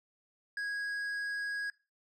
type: tone with tanh clipping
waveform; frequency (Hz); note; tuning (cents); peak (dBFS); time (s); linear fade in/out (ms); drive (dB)
sine; 1652; G#6; -10; -35; 0.57-1.7; 2; 7
effects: noise-tail reverb RT60 0.3 s tail -20 dB re dry